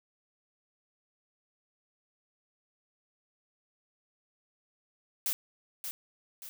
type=noise with echo; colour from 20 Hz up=blue; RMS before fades=-31 dBFS; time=5.26-5.33 s; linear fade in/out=0 ms; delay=580 ms; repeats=2; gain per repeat=-7 dB; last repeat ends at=6.49 s; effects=none